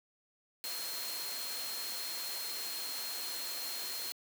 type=tone in noise; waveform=sine; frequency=4221 Hz; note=C8; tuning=14 cents sharp; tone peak=-41 dBFS; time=0.64-4.12 s; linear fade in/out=0 ms; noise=white; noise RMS=-41 dBFS; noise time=0.64-4.12 s; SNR=-3 dB; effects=high-pass 300 Hz 12 dB/octave